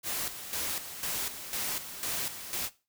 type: noise with tremolo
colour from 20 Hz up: white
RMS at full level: -33 dBFS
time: 0.03-2.7 s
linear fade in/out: 50 ms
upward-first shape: square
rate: 2 Hz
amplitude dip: 65%
effects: noise-tail reverb RT60 0.3 s tail -18 dB re dry